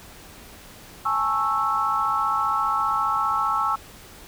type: chord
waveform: sine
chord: A major seventh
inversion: third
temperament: just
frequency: 825 / 880 / 1100 / 1320 Hz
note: G#5 / A5 / C#6 / E6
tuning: -12 / 0 / -14 / +2 cents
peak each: -29 / -29 / -25 / -23 dBFS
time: 1.05-3.76 s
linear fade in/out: 10 ms
effects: pink hiss -45 dBFS RMS until 4.27 s